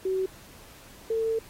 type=tone pair in turn; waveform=sine; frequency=377.9 / 448.9 Hz; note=F#4 / A4; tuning=+37 / +35 cents; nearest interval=minor third; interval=298 cents; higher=second; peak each=-24 dBFS; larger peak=neither; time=0.05-0.26 / 1.1-1.39 s; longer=second; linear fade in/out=5 ms; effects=pink hiss -51 dBFS RMS until 1.49 s + AAC 48 kbps